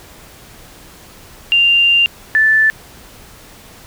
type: tone pair in turn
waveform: sine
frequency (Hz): 2788 / 1756.3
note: F7 / A6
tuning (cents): -4 / -4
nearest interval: minor sixth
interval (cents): 800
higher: first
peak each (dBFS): -8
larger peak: neither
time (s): 1.52-2.06 / 2.35-2.7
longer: first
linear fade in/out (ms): 0
effects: pink hiss -40 dBFS RMS until 3.86 s